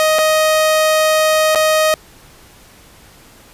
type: tone with dropouts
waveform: sawtooth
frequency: 625 Hz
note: D#5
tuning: 8 cents sharp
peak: -7 dBFS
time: 0-1.94 s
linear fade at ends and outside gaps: 0 ms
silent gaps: 0.185-0.189 / 1.549-1.557 s
effects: pink hiss -44 dBFS RMS until 3.53 s + resampled to 32000 Hz